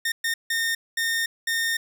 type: tone bursts at uneven times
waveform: sawtooth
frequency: 1829 Hz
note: A#6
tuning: 33 cents flat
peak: -19 dBFS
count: 5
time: 0.05-0.12 / 0.24-0.34 / 0.5-0.75 / 0.97-1.26 / 1.47-1.77 s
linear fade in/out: 5 ms
effects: none